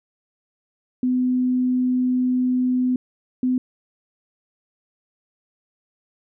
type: tone pair in turn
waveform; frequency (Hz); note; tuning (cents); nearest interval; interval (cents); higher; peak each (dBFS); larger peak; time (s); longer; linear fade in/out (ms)
sine; 252.3 / 253.6; B3 / B3; +37 / +46; unison; 9; second; -17; neither; 1.03-2.96 / 3.43-3.58; first; 2
effects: none